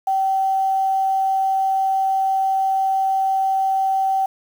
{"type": "tone with quantisation", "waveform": "sine", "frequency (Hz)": 771, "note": "G5", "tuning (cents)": -29, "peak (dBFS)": -16, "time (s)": [0.07, 4.26], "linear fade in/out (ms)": 5, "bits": 7, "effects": []}